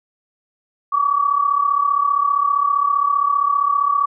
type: tone pair together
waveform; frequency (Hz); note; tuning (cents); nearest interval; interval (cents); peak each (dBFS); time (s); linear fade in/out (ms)
sine; 1132.8 / 1168; C#6 / D6; +37 / -10; minor second; 53; -16 / -19; 0.92-4.06; 10
effects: none